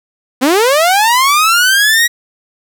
sawtooth linear sweep, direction up, 240.8 to 1923 Hz, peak -4 dBFS, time 0.41-2.08 s, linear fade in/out 20 ms, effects none

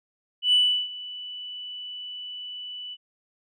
sine tone with ADSR envelope, 2973 Hz, F#7, 8 cents sharp, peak -14 dBFS, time 0.42-2.97 s, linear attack 110 ms, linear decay 350 ms, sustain -20 dB, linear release 43 ms, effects tanh soft clip ceiling -12 dBFS

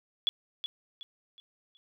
sine tone with echo, 3396 Hz, G#7, 38 cents sharp, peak -23 dBFS, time 0.27-0.29 s, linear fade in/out 0 ms, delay 370 ms, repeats 4, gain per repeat -9 dB, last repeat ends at 1.77 s, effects none

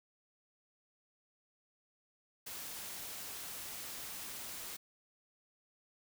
white noise, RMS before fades -45 dBFS, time 2.46-4.77 s, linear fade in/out 10 ms, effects none

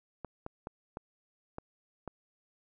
clicks, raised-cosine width 1 ms, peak -25 dBFS, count 6, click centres 0.247 / 0.464 / 0.671 / 0.971 / 1.584 / 2.077 s, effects none

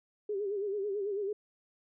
sine tone with vibrato, 403.7 Hz, G#4, 49 cents flat, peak -31 dBFS, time 0.29-1.33 s, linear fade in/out 5 ms, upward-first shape sine, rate 9.1 Hz, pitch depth 83 cents each way, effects none

